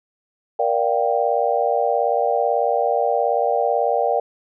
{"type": "chord", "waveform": "sine", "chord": "G minor seventh", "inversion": "first", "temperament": "just", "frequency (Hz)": [470.4, 588, 705.6, 784], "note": ["Bb4", "D5", "F5", "G5"], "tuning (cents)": [16, 2, 18, 0], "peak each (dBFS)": -22, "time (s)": [0.59, 4.2], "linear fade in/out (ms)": 5, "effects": []}